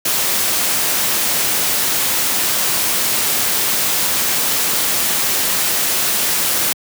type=noise; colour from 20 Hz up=white; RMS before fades=-17 dBFS; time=0.05-6.73 s; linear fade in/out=5 ms; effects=high-pass 100 Hz 12 dB/octave